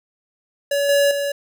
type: tone with level steps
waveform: square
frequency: 567 Hz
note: C#5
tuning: 39 cents sharp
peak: -18 / -14 / -21 dBFS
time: 0.71-1.32 s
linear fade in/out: 5 ms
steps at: 0.89 / 1.11 s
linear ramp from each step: 2 ms
effects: none